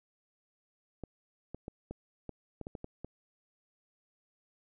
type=clicks; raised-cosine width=2 ms; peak=-27 dBFS; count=10; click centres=1.037 / 1.546 / 1.681 / 1.91 / 2.293 / 2.613 / 2.669 / 2.752 / 2.844 / 3.046 s; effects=none